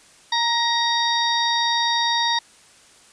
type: harmonic tone with a mistuned harmonic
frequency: 932.3 Hz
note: A#5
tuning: in tune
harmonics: 1 / 2 / 4 / 5 / 6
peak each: -22 / -26 / -22 / -28 / -32 dBFS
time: 0.32-2.39 s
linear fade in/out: 5 ms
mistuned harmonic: 2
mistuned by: +25 cents
effects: white hiss -51 dBFS RMS until 3.12 s + resampled to 22050 Hz